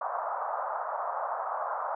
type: band-pass noise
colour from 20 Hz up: pink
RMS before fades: -33 dBFS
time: 0.01-1.95 s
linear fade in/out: 5 ms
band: 610 to 1300 Hz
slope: 48 dB/octave
effects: none